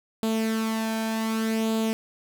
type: tone with flanger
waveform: sawtooth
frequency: 222.2 Hz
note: A3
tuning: 17 cents sharp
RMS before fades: -26 dBFS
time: 0.23-1.93 s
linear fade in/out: 0 ms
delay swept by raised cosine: 0.26 to 1.26 ms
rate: 0.66 Hz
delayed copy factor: +0.55
effects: 9-bit